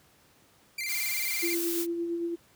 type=tone with vibrato; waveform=sawtooth; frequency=2217 Hz; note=C#7; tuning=in tune; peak=-28 dBFS; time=0.78-1.55 s; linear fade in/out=5 ms; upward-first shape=square; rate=18 Hz; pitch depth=100 cents each way
type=noise; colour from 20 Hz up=blue; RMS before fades=-33 dBFS; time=0.86-1.87 s; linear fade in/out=50 ms
type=tone with tremolo; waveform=sine; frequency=340 Hz; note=F4; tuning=46 cents flat; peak=-27 dBFS; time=1.42-2.36 s; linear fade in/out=20 ms; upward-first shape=sine; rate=8.8 Hz; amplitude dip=35%
effects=pink hiss -61 dBFS RMS until 2.55 s + high-pass 80 Hz 12 dB/octave